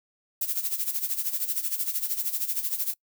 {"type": "noise with tremolo", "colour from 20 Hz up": "violet", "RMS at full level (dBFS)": -26, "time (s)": [0.41, 2.94], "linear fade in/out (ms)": 5, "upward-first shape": "sine", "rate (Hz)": 13, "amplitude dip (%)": 75, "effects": ["noise-tail reverb RT60 0.1 s tail -23 dB re dry"]}